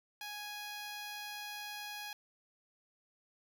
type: tone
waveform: 10% pulse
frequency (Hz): 830.6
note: G#5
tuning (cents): 0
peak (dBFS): -34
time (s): 0.21-2.13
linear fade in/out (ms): 2
effects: none